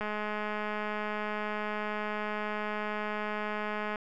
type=click train; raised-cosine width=0.5 ms; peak=-20 dBFS; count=834; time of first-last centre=0.01-3.958 s; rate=211 Hz; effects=none